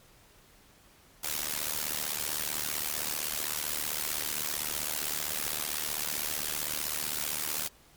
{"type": "noise with amplitude modulation", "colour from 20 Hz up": "white", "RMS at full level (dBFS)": -29, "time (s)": [1.23, 7.68], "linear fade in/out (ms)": 10, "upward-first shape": "sine", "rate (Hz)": 75.6, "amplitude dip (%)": 95, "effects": ["pink hiss -59 dBFS RMS until 7.96 s", "MP3 96 kbps"]}